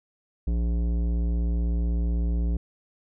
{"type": "tone with tanh clipping", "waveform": "sine", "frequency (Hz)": 58, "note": "A#1", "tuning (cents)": -8, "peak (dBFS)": -24, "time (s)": [0.47, 2.57], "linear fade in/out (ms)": 5, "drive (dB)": 14, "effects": []}